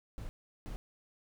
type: noise bursts at uneven times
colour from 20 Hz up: brown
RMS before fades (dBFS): -41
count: 2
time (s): 0.18-0.29 / 0.66-0.76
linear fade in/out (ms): 0
effects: none